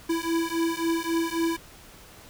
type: beating tone pair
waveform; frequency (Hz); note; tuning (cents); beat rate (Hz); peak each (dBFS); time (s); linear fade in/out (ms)
square; 329.7 / 333.4; E4 / E4; 0 / +20; 3.7; -28; 0.09-1.57; 10
effects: pink hiss -49 dBFS RMS until 2.29 s